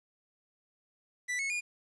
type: tone with pitch steps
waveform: 45% pulse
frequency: 1975.5 / 2192 / 2432 Hz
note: B6 / C#7 / D#7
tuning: 0 / -20 / -40 cents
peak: -31 dBFS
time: 1.28-1.61 s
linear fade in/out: 20 ms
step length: 110 ms
effects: resampled to 22050 Hz + 11-bit